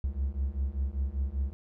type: beating tone pair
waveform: triangle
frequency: 65.41 / 70.51 Hz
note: C2 / C#2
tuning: 0 / +30 cents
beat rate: 5.1 Hz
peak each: -30 / -29 dBFS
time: 0.04-1.53 s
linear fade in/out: 0 ms
effects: none